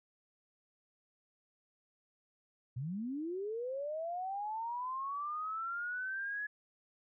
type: linear sweep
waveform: sine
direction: up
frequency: 114.5 to 1700 Hz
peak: -36 dBFS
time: 2.76-6.47 s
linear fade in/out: 10 ms
effects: none